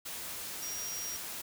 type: tone in noise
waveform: sine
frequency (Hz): 5700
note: F8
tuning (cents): +34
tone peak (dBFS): -38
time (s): 0.62-1.17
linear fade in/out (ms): 10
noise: white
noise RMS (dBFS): -41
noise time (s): 0.05-1.42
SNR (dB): 0
effects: none